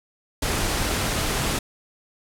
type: noise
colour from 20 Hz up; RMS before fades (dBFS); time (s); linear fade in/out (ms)
pink; -24; 0.42-1.59; 5
effects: low-pass 12000 Hz 12 dB/octave